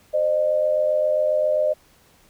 sine tone pair together, 521.5 / 609 Hz, C5 / D#5, -6 / -37 cents, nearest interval minor third, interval 269 cents, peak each -24 / -18 dBFS, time 0.13-1.74 s, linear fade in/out 20 ms, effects pink hiss -56 dBFS RMS until 2.29 s

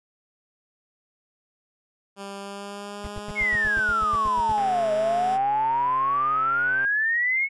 10% pulse tone with pitch glide, 198.4 to 215.1 Hz, G3 to A3, +21 to -39 cents, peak -26 dBFS, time 2.16-5.39 s, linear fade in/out 50 ms, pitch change +140 cents, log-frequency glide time 2.39-4 s
brown noise bursts, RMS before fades -33 dBFS, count 13, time 3.04-4.524 s, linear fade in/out 2 ms, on 32 ms, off 89 ms
sine exponential two-way sweep, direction down then up, 2217 to 622.3 to 2217 Hz, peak -20 dBFS, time 3.35-7.49 s, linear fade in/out 50 ms, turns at 4.93 s
click train, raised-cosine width 0.5 ms, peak -23 dBFS, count 305, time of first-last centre 4.58-6.849 s, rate 134 Hz
effects resampled to 24000 Hz

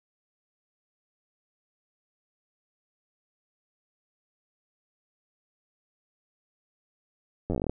slowing click train, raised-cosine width 2 ms, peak -16 dBFS, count 12, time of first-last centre 7.5-7.696 s, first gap 10 ms, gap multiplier 1.11, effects none

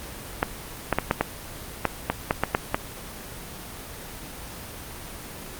clicks, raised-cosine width 0.5 ms, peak -4 dBFS, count 11, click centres 0.429 / 0.927 / 0.986 / 1.111 / 1.21 / 1.853 / 2.1 / 2.309 / 2.436 / 2.549 / 2.745 s, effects pink hiss -38 dBFS RMS until 5.59 s + Opus 24 kbps

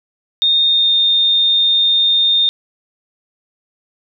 sine tone with pitch glide, 3671 to 3648 Hz, A#7 to A#7, -27 to -38 cents, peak -10 dBFS, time 0.42-2.49 s, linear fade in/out 0 ms, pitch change -11 cents, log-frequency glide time 0.66-0.94 s, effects none

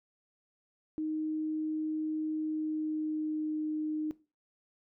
sine tone with pitch glide, 311.1 to 307.9 Hz, D#4 to D#4, 0 to -18 cents, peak -31 dBFS, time 0.98-4.11 s, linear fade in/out 0 ms, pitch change -18 cents, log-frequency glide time 2.35-3.59 s, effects noise-tail reverb RT60 0.3 s tail -18 dB re dry

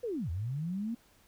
sine linear two-way sweep, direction down then up, 512 to 77.2 to 239.1 Hz, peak -32 dBFS, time 0.03-0.95 s, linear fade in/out 10 ms, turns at 0.3 s, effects pink hiss -64 dBFS RMS until 1.27 s

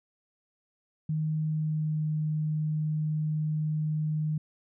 sine tone with pitch glide, 155.56 to 153.95 Hz, D#3 to D#3, 0 to -18 cents, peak -26 dBFS, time 1.09-4.38 s, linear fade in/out 5 ms, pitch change -18 cents, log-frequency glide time 1.42-2.08 s, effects none

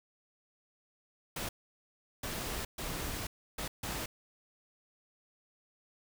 pink noise bursts at uneven times, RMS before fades -38 dBFS, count 5, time 1.36-1.49 / 2.23-2.65 / 2.78-3.27 / 3.58-3.68 / 3.83-4.06 s, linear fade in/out 5 ms, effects none

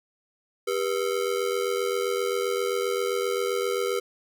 square ring-modulated tone, 440 Hz, A4, in tune, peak -22 dBFS, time 0.67-4 s, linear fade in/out 10 ms, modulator 43.8 Hz, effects none

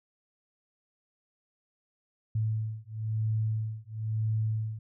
sine beating tone pair, 109.1 / 110.1 Hz, A2 / A2, -14 / +2 cents, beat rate 1 Hz, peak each -31 dBFS, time 2.35-4.79 s, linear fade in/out 5 ms, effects none

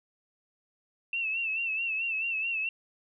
sine tone with vibrato, 2668 Hz, E7, 20 cents sharp, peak -28 dBFS, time 1.13-2.69 s, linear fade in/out 2 ms, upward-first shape sine, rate 4.6 Hz, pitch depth 66 cents each way, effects none

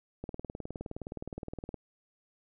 click train, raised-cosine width 2 ms, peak -25 dBFS, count 30, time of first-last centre 0.24-1.743 s, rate 19.3 Hz, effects none

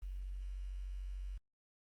sine tone with quantisation, 46.76 Hz, F#1, 19 cents sharp, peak -40 dBFS, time 0.02-1.38 s, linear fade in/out 10 ms, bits 11, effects Opus 24 kbps

